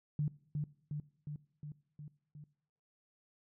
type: tone with echo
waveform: sine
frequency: 148.2 Hz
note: D3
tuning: 16 cents sharp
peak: -30 dBFS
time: 0.19-0.28 s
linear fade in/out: 2 ms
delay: 360 ms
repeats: 6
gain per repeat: -3 dB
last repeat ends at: 2.44 s
effects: noise-tail reverb RT60 0.7 s tail -21 dB re dry